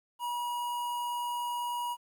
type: tone with notch filter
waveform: square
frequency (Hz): 963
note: B5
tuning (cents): -44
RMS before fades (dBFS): -34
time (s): 0.19-1.97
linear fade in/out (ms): 50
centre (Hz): 5300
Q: 1.1
effects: 11-bit